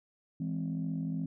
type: chord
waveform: sine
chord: E augmented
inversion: none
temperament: equal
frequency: 164.81 / 207.7 / 261.6 Hz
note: E3 / G#3 / B#3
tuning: 0 / 0 / 0 cents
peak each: -33 / -39 / -36 dBFS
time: 0.4-1.26 s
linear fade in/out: 5 ms
effects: tanh soft clip ceiling -25 dBFS